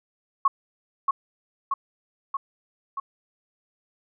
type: tone with echo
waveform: sine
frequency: 1100 Hz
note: C#6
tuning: 14 cents flat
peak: -15 dBFS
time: 0.45-0.48 s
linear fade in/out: 5 ms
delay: 630 ms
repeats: 4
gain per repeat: -3 dB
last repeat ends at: 3 s
effects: none